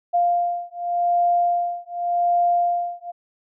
sine beating tone pair, 698.5 / 699.37 Hz, F5 / F5, 0 / +2 cents, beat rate 0.87 Hz, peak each -21 dBFS, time 0.13-3.12 s, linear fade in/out 20 ms, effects none

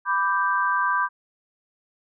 sine chord, G major, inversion first, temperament equal with one note detuned, 992.9 / 1174.7 / 1568 Hz, B5 / D6 / G6, +9 / 0 / 0 cents, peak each -24 dBFS, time 0.05-1.09 s, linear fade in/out 50 ms, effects none

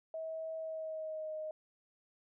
sine tone with pitch glide, 643 to 621.8 Hz, E5 to D#5, -43 to -1 cents, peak -38 dBFS, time 0.14-1.51 s, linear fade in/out 2 ms, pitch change -58 cents, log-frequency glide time 0.57-1.34 s, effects none

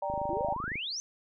sine chord, G minor, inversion second, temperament equal, 587.3 / 784 / 932.3 Hz, D5 / G5 / Bb5, 0 / 0 / 0 cents, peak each -34 / -35 / -35 dBFS, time 0.02-0.54 s, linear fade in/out 5 ms
click train, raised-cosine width 3 ms, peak -28 dBFS, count 18, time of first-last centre 0.1-0.756 s, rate 25.9 Hz
sine exponential sweep, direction up, 311.1 to 6272 Hz, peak -33 dBFS, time 0.3-1 s, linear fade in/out 0 ms
effects none

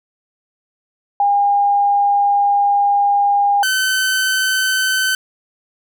sine / sawtooth tone pair in turn, 809 / 1527.2 Hz, G#5 / G6, -46 / -46 cents, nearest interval major seventh, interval 1100 cents, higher second, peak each -11 dBFS, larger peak neither, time 1.2-3.63 / 3.63-5.15 s, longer first, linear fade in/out 2 ms, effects none

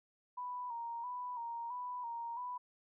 sine tone with vibrato, 961 Hz, B5, 48 cents flat, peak -39 dBFS, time 0.37-2.58 s, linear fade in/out 10 ms, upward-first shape square, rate 1.5 Hz, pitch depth 51 cents each way, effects none

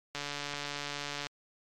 click train, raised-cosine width 0.2 ms, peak -19 dBFS, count 162, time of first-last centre 0.15-1.268 s, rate 144 Hz, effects MP3 96 kbps

